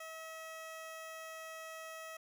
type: tone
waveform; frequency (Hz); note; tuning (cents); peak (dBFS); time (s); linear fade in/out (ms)
15% pulse; 643; E5; -43; -39; 0-2.17; 5
effects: none